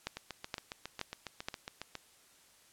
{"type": "two click trains", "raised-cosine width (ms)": 0.2, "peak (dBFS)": [-23, -18], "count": [14, 4], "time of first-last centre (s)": [[0.17, 1.953], [0.07, 1.485]], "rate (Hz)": [7.29, 2.12], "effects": ["white hiss -63 dBFS RMS until 2.72 s", "low-pass 11000 Hz 12 dB/octave"]}